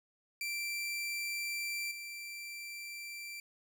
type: tone with level steps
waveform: sawtooth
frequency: 2349 Hz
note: D7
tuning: in tune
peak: -32 / -39 dBFS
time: 0.41-3.4 s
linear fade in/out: 2 ms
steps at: 1.91 s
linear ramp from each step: 5 ms
effects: none